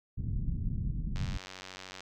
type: low-pass noise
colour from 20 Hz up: pink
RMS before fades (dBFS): -33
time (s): 0.17-1.38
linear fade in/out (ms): 10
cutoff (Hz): 190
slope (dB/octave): 24
type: click train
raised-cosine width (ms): 0.2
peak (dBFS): -26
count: 80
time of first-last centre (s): 1.16-2.006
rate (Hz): 93.4
effects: none